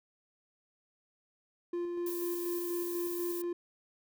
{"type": "tone with tremolo", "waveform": "triangle", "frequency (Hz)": 348.1, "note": "F4", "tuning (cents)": -6, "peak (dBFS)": -30, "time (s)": [1.73, 3.53], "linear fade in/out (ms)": 5, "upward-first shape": "square", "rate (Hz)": 4.1, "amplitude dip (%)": 25}
{"type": "noise", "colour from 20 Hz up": "violet", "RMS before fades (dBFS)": -42, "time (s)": [2.06, 3.42], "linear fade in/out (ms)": 5}
{"effects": []}